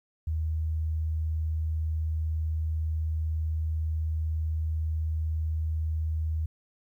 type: tone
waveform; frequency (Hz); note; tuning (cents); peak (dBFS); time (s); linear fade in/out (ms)
sine; 79; D#2; +27; -26; 0.27-6.46; 5
effects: 11-bit